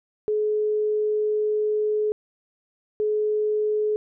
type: tone pair in turn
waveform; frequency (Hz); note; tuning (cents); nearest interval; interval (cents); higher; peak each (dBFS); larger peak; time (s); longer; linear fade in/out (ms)
sine; 425 / 425; G#4 / G#4; +40 / +40; unison; 0; neither; -20; neither; 0.28-2.12 / 3-3.96; first; 0
effects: none